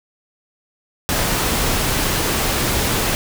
pink noise, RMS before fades -19 dBFS, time 1.09-3.15 s, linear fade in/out 0 ms, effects none

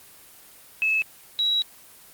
sine tone pair in turn, 2600 / 3879 Hz, E7 / B7, -24 / -32 cents, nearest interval perfect fifth, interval 692 cents, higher second, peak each -19 dBFS, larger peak neither, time 0.82-1.02 / 1.39-1.62 s, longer second, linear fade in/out 0 ms, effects white hiss -49 dBFS RMS until 2.13 s + Opus 24 kbps

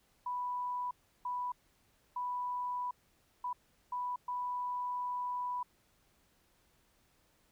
sine tone bursts at uneven times, 987.8 Hz, B5, in tune, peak -34 dBFS, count 6, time 0.26-0.91 / 1.25-1.52 / 2.16-2.91 / 3.44-3.53 / 3.92-4.16 / 4.28-5.63 s, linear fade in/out 5 ms, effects pink hiss -71 dBFS RMS until 7.51 s

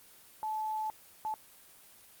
sine tone bursts at uneven times, 867 Hz, A5, 26 cents flat, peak -32 dBFS, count 2, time 0.43-0.9 / 1.25-1.34 s, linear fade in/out 0 ms, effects white hiss -57 dBFS RMS until 2.2 s + Opus 24 kbps

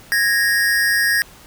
square tone pair together, 1661.2 / 1856.6 Hz, G#6 / A#6, 0 / -7 cents, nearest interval major second, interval 193 cents, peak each -18 dBFS, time 0.12-1.22 s, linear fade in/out 0 ms, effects pink hiss -44 dBFS RMS until 1.46 s

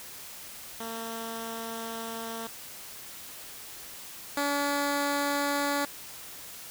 10% pulse tone pair in turn, 227.2 / 285.4 Hz, A#3 / D4, -44 / -49 cents, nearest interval major third, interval 395 cents, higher second, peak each -27 / -18 dBFS, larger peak second, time 0.8-2.47 / 4.37-5.85 s, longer first, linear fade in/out 2 ms, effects white hiss -44 dBFS RMS until 6.7 s

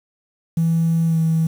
triangle tone with pitch glide, 164.81 to 161.89 Hz, E3 to E3, 0 to -31 cents, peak -11 dBFS, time 0.57-1.47 s, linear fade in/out 5 ms, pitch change -31 cents, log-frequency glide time 1.06-1.18 s, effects tanh soft clip ceiling -12 dBFS + 7-bit

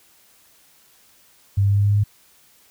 sine tone with pitch steps, 99.4 / 100.03 / 100.67 / 101.31 / 101.96 / 102.61 / 103.26 Hz, G2 / G2 / G2 / G#2 / G#2 / G#2 / G#2, +25 / +36 / +47 / -42 / -31 / -20 / -9 cents, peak -14 dBFS, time 1.57-2.039 s, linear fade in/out 10 ms, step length 67 ms, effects white hiss -55 dBFS RMS until 2.7 s

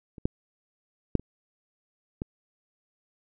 clicks, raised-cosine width 3 ms, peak -30 / -11 / -7 / -28 / -18 dBFS, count 5, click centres 0.182 / 0.255 / 1.153 / 1.196 / 2.219 s, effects none

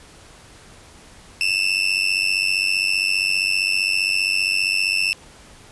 30% pulse tone with amplitude modulation, 2662 Hz, E7, 16 cents sharp, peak -11 dBFS, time 1.41-5.13 s, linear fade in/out 0 ms, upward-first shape sine, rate 95.2 Hz, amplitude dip 90%, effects pink hiss -46 dBFS RMS until 5.71 s + resampled to 24000 Hz

